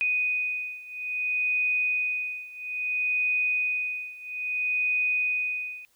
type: beating tone pair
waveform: sine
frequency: 2489 / 2489.6 Hz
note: D#7 / D#7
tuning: 0 / 0 cents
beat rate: 0.6 Hz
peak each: -27 / -29 dBFS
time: 0.01-5.85 s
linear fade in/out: 0 ms
effects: white hiss -66 dBFS RMS until 5.95 s